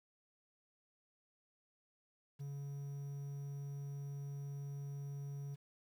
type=tone with quantisation; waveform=triangle; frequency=141 Hz; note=C#3; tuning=30 cents sharp; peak=-40 dBFS; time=2.39-5.56 s; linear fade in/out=20 ms; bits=11; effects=none